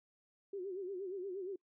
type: tone with vibrato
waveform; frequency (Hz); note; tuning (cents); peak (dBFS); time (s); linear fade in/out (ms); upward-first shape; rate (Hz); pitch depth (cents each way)
sine; 378.8; F#4; +41; -39; 0.53-1.56; 5; sine; 8.5; 110
effects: noise-tail reverb RT60 0.1 s tail -25 dB re dry